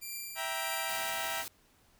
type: tone with tremolo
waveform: 5% pulse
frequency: 2366 Hz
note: D7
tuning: 12 cents sharp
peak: -28 dBFS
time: 0.01-1.11 s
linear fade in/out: 20 ms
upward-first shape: triangle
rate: 1.7 Hz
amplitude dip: 65%
type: chord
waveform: 15% pulse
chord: E diminished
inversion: none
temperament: equal with one note detuned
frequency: 659.3 / 784 / 946.4 Hz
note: E5 / G5 / Bb5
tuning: 0 / 0 / +26 cents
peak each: -32 dBFS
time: 0.35-1.45 s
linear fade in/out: 50 ms
type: noise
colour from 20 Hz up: white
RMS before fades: -42 dBFS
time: 0.89-1.48 s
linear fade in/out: 0 ms
effects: pink hiss -66 dBFS RMS until 1.99 s